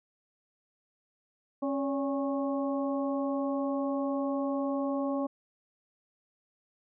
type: harmonic tone with a mistuned harmonic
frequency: 273.6 Hz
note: C#4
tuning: 23 cents flat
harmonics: 1 / 2 / 3 / 4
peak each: -30 / -33 / -40 / -40 dBFS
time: 1.62-5.27 s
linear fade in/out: 10 ms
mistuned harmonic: 2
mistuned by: +59 cents
effects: none